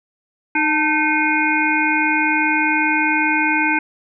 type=harmonic tone with a mistuned harmonic; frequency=307.5 Hz; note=D#4; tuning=20 cents flat; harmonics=1 / 3 / 5 / 7 / 8; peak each=-21 / -21 / -21 / -21 / -21 dBFS; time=0.55-3.79 s; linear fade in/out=5 ms; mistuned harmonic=3; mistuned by=-62 cents; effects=none